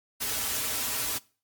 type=noise with comb filter; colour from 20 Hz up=white; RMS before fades=-30 dBFS; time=0.2-1.19 s; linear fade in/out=20 ms; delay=5.6 ms; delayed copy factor=-1; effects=noise-tail reverb RT60 0.4 s tail -23 dB re dry + MP3 96 kbps